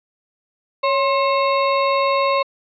square ring-modulated tone, 808 Hz, G#5, 48 cents flat, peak -13 dBFS, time 0.83-2.43 s, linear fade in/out 10 ms, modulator 253 Hz, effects resampled to 11025 Hz + 9-bit

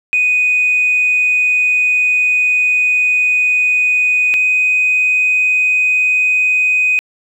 sine tone pair in turn, 2489 / 2501 Hz, D#7 / D#7, 0 / +8 cents, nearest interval unison, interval 8 cents, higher second, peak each -9 dBFS, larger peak neither, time 0.13-4.34 / 4.34-6.99 s, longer first, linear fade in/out 0 ms, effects tanh soft clip ceiling -6 dBFS + 8-bit

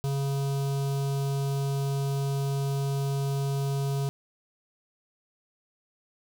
square tone with notch filter, 138.59 Hz, C#3, in tune, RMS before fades -28 dBFS, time 0.04-4.09 s, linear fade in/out 0 ms, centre 1900 Hz, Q 0.85, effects none

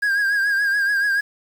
triangle tone with vibrato, 1625 Hz, G#6, 38 cents flat, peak -15 dBFS, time 0.02-1.21 s, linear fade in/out 10 ms, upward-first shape triangle, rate 7 Hz, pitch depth 64 cents each way, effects 7-bit

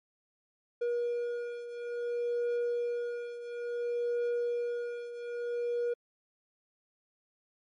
triangle beating tone pair, 478.3 / 478.88 Hz, A#4 / A#4, +44 / +47 cents, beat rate 0.58 Hz, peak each -30 / -35 dBFS, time 0.81-5.94 s, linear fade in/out 10 ms, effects MP3 48 kbps

